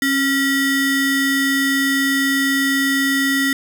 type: ring-modulated tone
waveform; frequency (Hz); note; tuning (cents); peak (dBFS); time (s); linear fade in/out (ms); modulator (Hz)
square; 828; G#5; -5; -13; 0.02-3.53; 2; 1100
effects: none